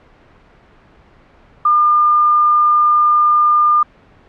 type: tone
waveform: sine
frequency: 1205 Hz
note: D6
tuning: 44 cents sharp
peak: -8 dBFS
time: 1.65-3.83 s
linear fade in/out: 5 ms
effects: pink hiss -47 dBFS RMS until 4.28 s + low-pass 2000 Hz 12 dB/octave